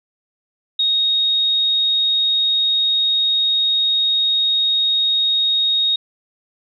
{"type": "tone", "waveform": "sine", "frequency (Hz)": 3740, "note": "A#7", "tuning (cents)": 5, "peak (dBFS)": -14, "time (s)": [0.79, 5.96], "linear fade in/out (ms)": 5, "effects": []}